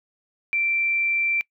sine tone, 2349 Hz, D7, in tune, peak -20 dBFS, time 0.53-1.41 s, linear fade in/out 0 ms, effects noise-tail reverb RT60 0.1 s tail -25 dB re dry

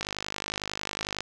click train, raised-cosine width 0.2 ms, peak -13 dBFS, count 62, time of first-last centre 0.01-1.206 s, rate 51 Hz, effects none

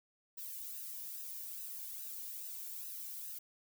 violet noise with flanger, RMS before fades -45 dBFS, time 0.37-3.39 s, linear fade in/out 10 ms, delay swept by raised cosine 0.89 to 1.57 ms, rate 2.4 Hz, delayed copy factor -0.65, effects none

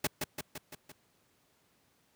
pink noise with echo, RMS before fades -29 dBFS, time 0.04-0.07 s, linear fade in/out 5 ms, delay 170 ms, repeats 5, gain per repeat -4 dB, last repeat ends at 0.92 s, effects pink hiss -70 dBFS RMS until 2.15 s + high-pass 100 Hz 12 dB/octave

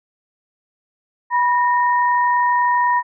sine tone pair together, 978 / 1846.2 Hz, B5 / A#6, -17 / -17 cents, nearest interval major seventh, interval 1100 cents, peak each -14 / -22 dBFS, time 1.3-3.03 s, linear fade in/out 50 ms, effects none

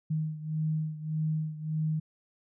sine beating tone pair, 155.56 / 157.26 Hz, D#3 / D#3, 0 / +19 cents, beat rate 1.7 Hz, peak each -30 / -34 dBFS, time 0.1-2 s, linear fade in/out 10 ms, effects none

